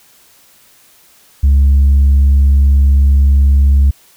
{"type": "tone", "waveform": "sine", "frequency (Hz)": 69.3, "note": "C#2", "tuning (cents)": 0, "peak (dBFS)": -3, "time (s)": [1.43, 3.91], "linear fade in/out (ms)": 10, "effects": ["tanh soft clip ceiling -4 dBFS", "white hiss -47 dBFS RMS until 4.16 s"]}